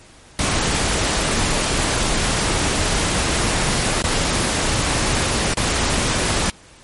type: noise with dropouts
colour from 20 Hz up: pink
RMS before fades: -19 dBFS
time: 0.39-6.5 s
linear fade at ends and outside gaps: 1 ms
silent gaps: 4.021-4.04 / 5.538-5.571 s
effects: pink hiss -46 dBFS RMS until 6.83 s + MP3 48 kbps